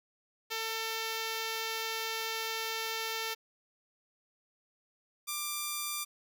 5% pulse tone pair in turn, 447.7 / 1185.6 Hz, A4 / D6, +30 / +16 cents, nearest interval octave + perfect fourth, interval 1686 cents, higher second, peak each -22 dBFS, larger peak neither, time 0.5-3.35 / 5.27-6.05 s, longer first, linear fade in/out 20 ms, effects none

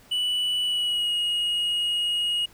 triangle tone with pitch glide, 2960 to 2882 Hz, F#7 to F#7, 0 to -46 cents, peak -21 dBFS, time 0.11-2.46 s, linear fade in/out 10 ms, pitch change -46 cents, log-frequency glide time 0.64-1.13 s, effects pink hiss -54 dBFS RMS until 2.53 s

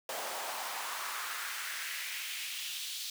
pink noise with high-pass filter sweep, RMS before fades -39 dBFS, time 0.09-3.1 s, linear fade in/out 2 ms, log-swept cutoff 620 to 3900 Hz, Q 2.1, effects none

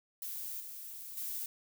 violet noise with level steps, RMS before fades -41 / -46 / -39 dBFS, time 0.22-1.46 s, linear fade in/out 2 ms, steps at 0.6 / 1.17 s, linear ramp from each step 2 ms, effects none

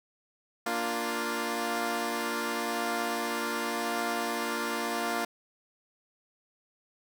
10% pulse chord, Bb major, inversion none, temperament equal, 233.1 / 293.7 / 349.2 Hz, Bb3 / D4 / F4, 0 / 0 / 0 cents, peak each -25 / -28 / -25 dBFS, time 0.66-5.25 s, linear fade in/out 5 ms, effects none

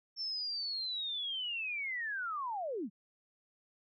sine linear sweep, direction down, 5420 to 168.4 Hz, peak -35 dBFS, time 0.16-2.9 s, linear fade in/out 50 ms, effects none

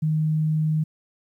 sine tone, 155.56 Hz, D#3, in tune, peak -19 dBFS, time 0.02-0.84 s, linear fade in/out 10 ms, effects 10-bit

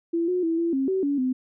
sine tone with pitch steps, 336.2 / 362 / 328.8 / 337 / 268.4 / 380.3 / 283.9 / 256.5 Hz, E4 / F#4 / E4 / E4 / C4 / F#4 / C#4 / C4, +34 / -38 / -4 / +38 / +44 / +48 / +41 / -34 cents, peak -21 dBFS, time 0.13-1.33 s, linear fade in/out 10 ms, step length 150 ms, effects none

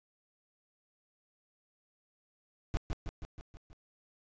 brown noise with echo, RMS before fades -29 dBFS, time 2.74-2.77 s, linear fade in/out 0 ms, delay 160 ms, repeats 6, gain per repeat -4 dB, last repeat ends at 3.73 s, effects resampled to 16000 Hz

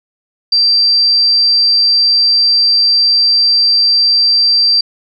sine tone, 4699 Hz, D8, in tune, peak -7 dBFS, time 0.52-4.81 s, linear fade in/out 5 ms, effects none

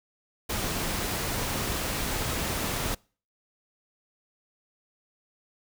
pink noise, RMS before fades -30 dBFS, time 0.49-2.95 s, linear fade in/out 10 ms, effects noise-tail reverb RT60 0.4 s tail -26 dB re dry

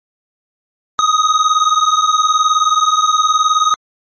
square beating tone pair, 1244.5 / 1263.5 Hz, D#6 / D#6, 0 / +26 cents, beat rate 19 Hz, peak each -14 dBFS, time 0.99-3.74 s, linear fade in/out 0 ms, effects MP3 32 kbps

